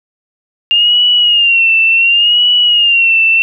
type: tone with vibrato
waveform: sine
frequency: 2802 Hz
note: F7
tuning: 5 cents sharp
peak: -6 dBFS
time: 0.71-3.42 s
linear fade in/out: 0 ms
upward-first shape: sine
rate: 0.69 Hz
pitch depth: 85 cents each way
effects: none